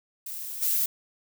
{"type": "noise with level steps", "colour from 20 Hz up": "violet", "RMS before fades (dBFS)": [-36, -25], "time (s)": [0.26, 0.86], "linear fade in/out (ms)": 5, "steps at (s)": 0.61, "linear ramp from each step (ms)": 20, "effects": []}